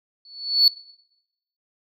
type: tone with exponential growth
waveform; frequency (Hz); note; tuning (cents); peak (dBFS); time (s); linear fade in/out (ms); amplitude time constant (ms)
sine; 4435; C#8; 0; -7; 0.25-0.68; 2; 92
effects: noise-tail reverb RT60 0.9 s tail -23 dB re dry + tanh soft clip ceiling -8 dBFS